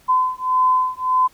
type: beating tone pair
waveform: sine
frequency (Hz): 1019 / 1020.7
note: C6 / C6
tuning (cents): -46 / -43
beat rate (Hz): 1.7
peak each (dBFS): -18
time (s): 0.08-1.28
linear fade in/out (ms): 20
effects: pink hiss -53 dBFS RMS until 1.33 s